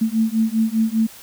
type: beating tone pair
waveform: sine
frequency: 220 / 225 Hz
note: A3 / A3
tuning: 0 / +39 cents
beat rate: 5 Hz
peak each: -19 dBFS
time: 0.01-1.07 s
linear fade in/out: 10 ms
effects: white hiss -42 dBFS RMS until 1.22 s